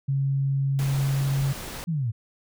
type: tone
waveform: sine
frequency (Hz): 137.2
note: C#3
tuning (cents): -17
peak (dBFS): -21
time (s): 0.08-1.53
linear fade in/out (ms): 10
type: noise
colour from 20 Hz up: pink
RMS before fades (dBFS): -36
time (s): 0.79-1.84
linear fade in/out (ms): 0
type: linear sweep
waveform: sine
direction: down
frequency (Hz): 175.6 to 103.83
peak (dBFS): -23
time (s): 1.87-2.12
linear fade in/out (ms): 20
effects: none